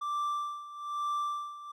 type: tone with tremolo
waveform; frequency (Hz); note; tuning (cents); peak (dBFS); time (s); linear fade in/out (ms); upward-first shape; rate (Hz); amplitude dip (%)
triangle; 1174.7; D6; 0; -27; 0.01-1.72; 10; sine; 1.1; 80
effects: none